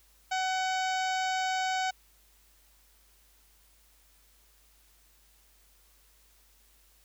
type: harmonic tone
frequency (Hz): 751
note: F#5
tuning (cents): +26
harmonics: 1 / 2 / 3 / 4 / 5 / 6 / 7 / 8 / 9 / 10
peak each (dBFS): -29 / -35 / -39 / -41 / -43 / -45 / -46 / -47 / -48 / -49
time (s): 0.31-1.91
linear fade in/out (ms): 10
effects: added 50 Hz sine -64 dBFS peak until 7.04 s + white hiss -64 dBFS RMS until 7.04 s